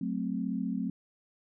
sine chord, F# diminished, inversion none, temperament equal, 185 / 220 / 261.6 Hz, F#3 / A3 / C4, 0 / 0 / 0 cents, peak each -34 dBFS, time 0.01-0.9 s, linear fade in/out 5 ms, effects none

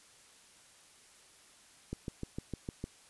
click train, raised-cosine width 3 ms, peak -24 dBFS, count 7, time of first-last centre 1.93-2.84 s, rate 6.59 Hz, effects white hiss -60 dBFS RMS until 3.09 s + resampled to 24000 Hz

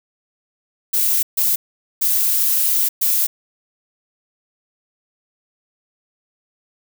violet noise bursts at uneven times, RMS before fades -17 dBFS, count 4, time 0.93-1.23 / 1.37-1.56 / 2.01-2.89 / 3.01-3.27 s, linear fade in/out 10 ms, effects none

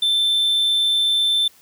triangle tone, 3546 Hz, A7, 13 cents sharp, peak -14 dBFS, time 0.02-1.48 s, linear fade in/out 5 ms, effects white hiss -52 dBFS RMS until 1.61 s

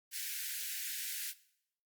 white high-pass noise, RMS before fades -40 dBFS, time 0.11-1.34 s, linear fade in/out 50 ms, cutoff 1500 Hz, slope 96 dB/octave, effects noise-tail reverb RT60 0.7 s tail -18 dB re dry + Opus 48 kbps

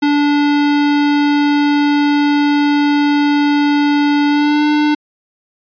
square tone with pitch glide, 290.6 to 298.6 Hz, D4 to D4, -18 to +29 cents, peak -11 dBFS, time 0.02-4.95 s, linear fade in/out 10 ms, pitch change +47 cents, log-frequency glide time 4.28-4.65 s, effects resampled to 11025 Hz

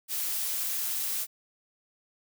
blue noise, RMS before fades -31 dBFS, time 0.08-1.27 s, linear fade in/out 50 ms, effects none

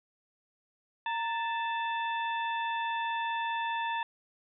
harmonic tone with a mistuned harmonic, 880 Hz, A5, in tune, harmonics 1 / 2 / 3 / 4, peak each -31 / -37 / -41 / -43 dBFS, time 1.06-4.03 s, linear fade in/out 2 ms, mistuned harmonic 1, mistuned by +86 cents, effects none

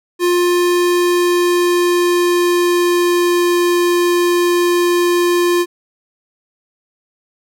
square tone with pitch glide, 352.7 to 350.3 Hz, F4 to F4, +17 to +5 cents, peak -12 dBFS, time 0.19-5.66 s, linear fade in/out 50 ms, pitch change -12 cents, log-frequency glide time 0.75-3.56 s, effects none

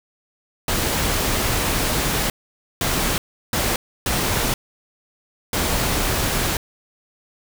pink noise bursts at uneven times, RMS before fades -21 dBFS, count 5, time 0.68-2.3 / 2.81-3.18 / 3.53-3.76 / 4.06-4.54 / 5.53-6.57 s, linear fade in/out 2 ms, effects none

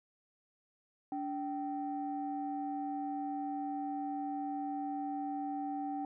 sine tone pair together, 288.8 / 775 Hz, D4 / G5, -29 / -20 cents, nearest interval octave + perfect fourth, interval 1709 cents, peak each -37 / -37 dBFS, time 1.12-6.05 s, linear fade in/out 2 ms, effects tanh soft clip ceiling -28 dBFS

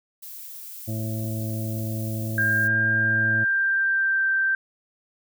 violet noise, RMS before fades -39 dBFS, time 0.22-2.68 s, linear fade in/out 10 ms
harmonic tone, 110 Hz, A2, in tune, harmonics 1 / 2 / 3 / 5 / 6, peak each -27 / -33 / -37 / -41 / -43 dBFS, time 0.87-3.45 s, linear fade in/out 20 ms
sine tone with pitch glide, 1601 to 1565.3 Hz, G6 to G6, +36 to -3 cents, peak -19 dBFS, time 2.38-4.55 s, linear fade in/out 2 ms, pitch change -39 cents, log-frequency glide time 2.9-4.29 s
effects none

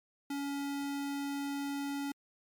square tone, 281.5 Hz, C#4, 27 cents sharp, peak -35 dBFS, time 0.3-2.12 s, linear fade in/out 5 ms, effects MP3 96 kbps

